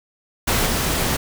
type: noise with level steps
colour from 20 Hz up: pink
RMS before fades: -19 / -21 dBFS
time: 0.47-1.17 s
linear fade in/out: 10 ms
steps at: 0.66 s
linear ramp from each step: 5 ms
effects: none